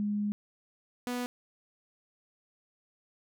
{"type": "tone pair in turn", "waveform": ["sine", "sawtooth"], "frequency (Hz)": [206.9, 246], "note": ["G#3", "B3"], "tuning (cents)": [-6, -7], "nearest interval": "minor third", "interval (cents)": 299, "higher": "second", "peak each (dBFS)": [-28, -28], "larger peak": "neither", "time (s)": [[0, 0.32], [1.07, 1.26]], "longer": "first", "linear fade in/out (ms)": 0, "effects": []}